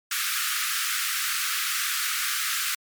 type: high-pass noise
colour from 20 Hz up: pink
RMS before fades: -27 dBFS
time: 0.11-2.75 s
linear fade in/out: 5 ms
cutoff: 1200 Hz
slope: 96 dB/octave
effects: MP3 96 kbps